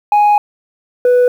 sine tone pair in turn, 830.6 / 493.9 Hz, G#5 / B4, 0 / 0 cents, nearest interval major sixth, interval 900 cents, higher first, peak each -4 dBFS, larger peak neither, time 0.12-0.38 / 1.05-1.28 s, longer first, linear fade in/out 2 ms, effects tanh soft clip ceiling -6 dBFS + 7-bit

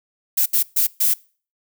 violet noise bursts at uneven times, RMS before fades -17 dBFS, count 4, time 0.37-0.46 / 0.53-0.63 / 0.76-0.87 / 1-1.14 s, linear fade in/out 10 ms, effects noise-tail reverb RT60 0.4 s tail -24 dB re dry

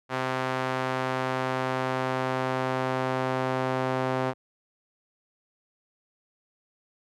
sawtooth tone with band-pass filter sweep, 130 Hz, C3, 11 cents flat, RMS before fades -28 dBFS, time 0.09-4.34 s, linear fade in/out 50 ms, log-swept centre 1200 to 760 Hz, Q 0.8, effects none

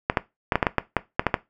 clicks, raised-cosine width 0.5 ms, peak -3 dBFS, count 11, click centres 0.099 / 0.172 / 0.522 / 0.556 / 0.628 / 0.668 / 0.783 / 0.967 / 1.195 / 1.267 / 1.342 s, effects noise-tail reverb RT60 0.2 s tail -17 dB re dry

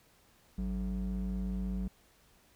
triangle ring-modulated tone, 120 Hz, B2, 49 cents flat, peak -27 dBFS, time 0.58-1.88 s, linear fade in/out 5 ms, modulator 67.3 Hz, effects pink hiss -65 dBFS RMS until 2.55 s

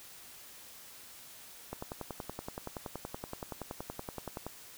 click train, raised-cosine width 1 ms, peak -24 dBFS, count 30, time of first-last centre 1.73-4.466 s, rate 10.6 Hz, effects white hiss -52 dBFS RMS until 4.77 s

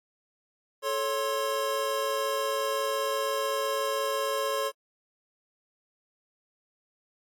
square tone cluster, 437.1 / 553 / 1058 Hz, A4 / C#5 / C6, -11 / -4 / +19 cents, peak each -34 / -31 / -32 dBFS, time 0.82-4.72 s, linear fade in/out 50 ms, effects AAC 64 kbps

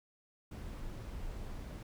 brown noise, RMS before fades -43 dBFS, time 0.51-1.83 s, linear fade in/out 5 ms, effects none

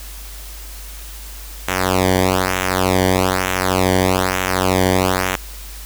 sawtooth tone with flanger, 93 Hz, F#2, 9 cents sharp, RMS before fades -17 dBFS, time 1.68-5.36 s, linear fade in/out 5 ms, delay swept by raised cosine 0.21 to 0.77 ms, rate 1.1 Hz, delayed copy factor -0.95, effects added 50 Hz sine -32 dBFS peak until 5.85 s + white hiss -37 dBFS RMS until 5.85 s

